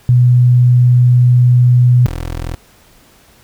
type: tone pair in turn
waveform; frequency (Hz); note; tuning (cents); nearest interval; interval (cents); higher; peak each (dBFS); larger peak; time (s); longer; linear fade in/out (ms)
sine / 20% pulse; 123.47 / 41.78; B2 / E1; 0 / +24; octave + perfect fifth; 1876; first; -5 / -15; first; 0.09-2.06 / 2.06-2.55; first; 0
effects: pink hiss -47 dBFS RMS until 3.43 s